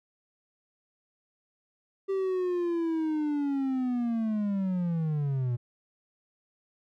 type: linear sweep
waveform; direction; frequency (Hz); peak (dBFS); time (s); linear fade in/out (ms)
triangle; down; 391.5 to 117.8; -24; 2.08-5.57; 20
effects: none